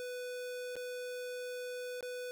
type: tone with dropouts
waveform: square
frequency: 496.6 Hz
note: B4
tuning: 9 cents sharp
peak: -40 dBFS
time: 0-2.31 s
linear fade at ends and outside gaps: 0 ms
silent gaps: 0.756-0.765 / 2.008-2.027 s
effects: none